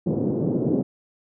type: band-pass noise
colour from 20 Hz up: pink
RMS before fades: -23 dBFS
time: 0.06-0.83 s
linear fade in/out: 10 ms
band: 150 to 450 Hz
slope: 24 dB/octave
effects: none